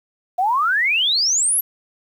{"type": "exponential sweep", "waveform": "sine", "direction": "up", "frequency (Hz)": [698, 11940], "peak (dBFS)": -15, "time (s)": [0.38, 1.61], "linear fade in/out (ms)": 10, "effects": ["8-bit"]}